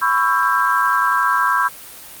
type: chord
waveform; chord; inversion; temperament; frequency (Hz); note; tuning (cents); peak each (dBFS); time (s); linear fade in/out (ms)
sine; C# half-diminished seventh; third; just; 997.9 / 1108.7 / 1330.5 / 1596.6; B5 / C#6 / E6 / G6; +18 / 0 / +16 / +31; -19; 0.01-1.69; 20
effects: white hiss -37 dBFS RMS until 2.2 s + Opus 32 kbps